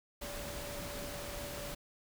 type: tone in noise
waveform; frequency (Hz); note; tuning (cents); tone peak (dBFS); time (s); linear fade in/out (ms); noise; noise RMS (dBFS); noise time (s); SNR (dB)
sine; 577; D5; -31; -46; 0.21-1.75; 10; pink; -43; 0.21-1.75; -6
effects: none